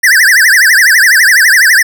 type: tone with vibrato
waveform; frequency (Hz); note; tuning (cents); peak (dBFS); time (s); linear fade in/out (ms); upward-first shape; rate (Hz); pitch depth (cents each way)
square; 1760; A6; 0; -4; 0.03-1.83; 10; triangle; 12; 280
effects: none